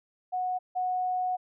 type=tone pair in turn; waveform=sine; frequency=734 / 734 Hz; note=F#5 / F#5; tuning=-14 / -14 cents; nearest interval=unison; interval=0 cents; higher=neither; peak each=-27 / -26 dBFS; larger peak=second; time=0.32-0.59 / 0.75-1.37 s; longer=second; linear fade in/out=20 ms; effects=none